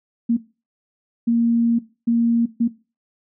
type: tone bursts at uneven times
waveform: sine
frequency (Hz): 233.1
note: A#3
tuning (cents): 0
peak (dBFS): -14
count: 4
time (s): 0.29-0.37 / 1.27-1.79 / 2.07-2.46 / 2.6-2.68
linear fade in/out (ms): 10
effects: noise-tail reverb RT60 0.3 s tail -17 dB re dry